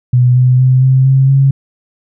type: tone with pitch steps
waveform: sine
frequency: 124.3 / 126.62 / 128.98 / 131.39 / 133.84 / 136.34 Hz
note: B2 / B2 / C3 / C3 / C3 / C#3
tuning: +12 / +44 / -24 / +8 / +40 / -28 cents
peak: -5 dBFS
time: 0.13-1.51 s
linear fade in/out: 5 ms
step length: 230 ms
effects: none